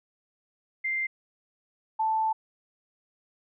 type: tone pair in turn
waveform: sine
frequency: 2093 / 880 Hz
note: C7 / A5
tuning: 0 / 0 cents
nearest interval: octave + minor third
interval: 1500 cents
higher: first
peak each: -26 / -23 dBFS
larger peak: second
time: 0.84-1.07 / 1.99-2.33 s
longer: second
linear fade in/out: 10 ms
effects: none